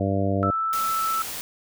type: harmonic tone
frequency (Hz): 98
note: G2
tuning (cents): 0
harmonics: 1 / 2 / 3 / 4 / 5 / 6 / 7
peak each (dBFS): -25 / -27 / -28 / -33 / -31 / -29 / -31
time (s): 0-0.51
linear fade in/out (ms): 5
type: tone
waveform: sine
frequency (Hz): 1320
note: E6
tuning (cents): +2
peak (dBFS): -22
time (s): 0.43-1.22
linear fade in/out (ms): 0
type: noise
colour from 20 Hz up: white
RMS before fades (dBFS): -33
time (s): 0.73-1.41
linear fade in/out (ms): 0
effects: none